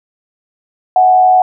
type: tone with frequency modulation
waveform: sine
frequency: 741 Hz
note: F#5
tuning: 2 cents sharp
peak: -5 dBFS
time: 0.96-1.42 s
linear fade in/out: 2 ms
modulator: 91.7 Hz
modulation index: 0.43
effects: none